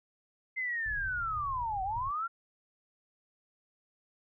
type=linear two-way sweep; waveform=sine; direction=down then up; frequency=2086 to 740 to 1401 Hz; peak=-31 dBFS; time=0.56-2.28 s; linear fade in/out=20 ms; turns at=1.83 s
type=low-pass noise; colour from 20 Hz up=pink; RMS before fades=-44 dBFS; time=0.86-2.11 s; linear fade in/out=0 ms; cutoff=130 Hz; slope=48 dB/octave
effects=none